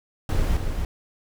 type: noise with echo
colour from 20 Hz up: brown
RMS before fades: -21 dBFS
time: 0.29-0.57 s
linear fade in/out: 2 ms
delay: 280 ms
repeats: 1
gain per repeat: -5 dB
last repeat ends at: 0.85 s
effects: none